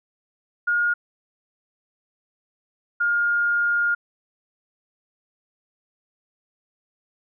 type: tone pair in turn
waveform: sine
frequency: 1427 / 1416.3 Hz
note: F6 / F6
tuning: +37 / +24 cents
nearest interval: unison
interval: 13 cents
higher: first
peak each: -18 dBFS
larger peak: neither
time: 0.67-0.94 / 3-3.95 s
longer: second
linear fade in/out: 10 ms
effects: none

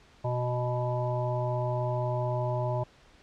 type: harmonic tone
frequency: 123.47 Hz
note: B2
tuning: in tune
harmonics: 1 / 3 / 5 / 7 / 8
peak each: -29 / -38 / -32 / -37 / -39 dBFS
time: 0.24-2.84 s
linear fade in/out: 10 ms
effects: pink hiss -58 dBFS RMS until 3.22 s + low-pass 5000 Hz 12 dB/octave

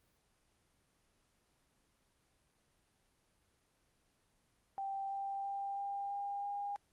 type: tone with pitch steps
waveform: sine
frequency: 784 / 789 / 794 / 799.1 / 804.2 / 809.3 Hz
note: G5 / G5 / G5 / G5 / G5 / G#5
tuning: 0 / +11 / +22 / +33 / +44 / -45 cents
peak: -37 dBFS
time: 4.78-6.76 s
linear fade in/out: 0 ms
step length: 330 ms
effects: pink hiss -75 dBFS RMS until 6.92 s + Opus 24 kbps

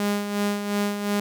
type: tone with tremolo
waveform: sawtooth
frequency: 204.5 Hz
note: G#3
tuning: 26 cents flat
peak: -17 dBFS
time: 0-1.2 s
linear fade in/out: 2 ms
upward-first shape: sine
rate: 2.8 Hz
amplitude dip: 55%
effects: none

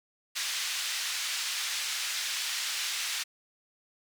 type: band-pass noise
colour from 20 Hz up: white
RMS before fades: -33 dBFS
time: 0.35-3.24 s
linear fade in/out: 20 ms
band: 1800 to 5500 Hz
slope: 12 dB/octave
effects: none

